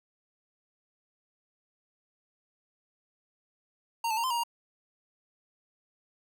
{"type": "tone with pitch steps", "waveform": "square", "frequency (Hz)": [924, 873, 927, 1034, 946, 938], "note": ["A#5", "A5", "A#5", "C6", "A#5", "A#5"], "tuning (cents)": [-16, -14, -10, -21, 25, 11], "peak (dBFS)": -28, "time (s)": [4.04, 4.436], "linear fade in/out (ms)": 5, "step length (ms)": 66, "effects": []}